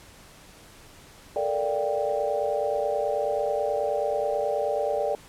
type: tone cluster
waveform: sine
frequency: 436.3 / 465.6 / 587 / 701 / 786 Hz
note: A4 / A#4 / D5 / F5 / G5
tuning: -15 / -2 / -1 / +6 / +4 cents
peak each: -31 / -32 / -26 / -35 / -31 dBFS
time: 1.36-5.15 s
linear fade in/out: 2 ms
effects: pink hiss -50 dBFS RMS until 5.28 s + low-pass 12000 Hz 12 dB/octave